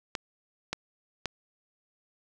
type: clicks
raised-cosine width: 0.2 ms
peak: -13 dBFS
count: 3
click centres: 0.152 / 0.73 / 1.257 s
effects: none